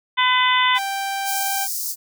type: harmonic tone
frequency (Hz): 504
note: B4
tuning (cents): +35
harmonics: 2 / 3 / 4 / 5 / 6 / 7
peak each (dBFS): -18 / -25 / -20 / -29 / -24 / -23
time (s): 0.17-0.79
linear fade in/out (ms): 20
type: tone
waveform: sawtooth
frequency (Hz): 785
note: G5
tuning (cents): +2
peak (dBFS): -19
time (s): 0.74-1.68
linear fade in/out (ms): 50
type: high-pass noise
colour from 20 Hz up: white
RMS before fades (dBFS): -26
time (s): 1.24-1.96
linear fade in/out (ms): 50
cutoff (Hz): 4700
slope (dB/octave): 48
effects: none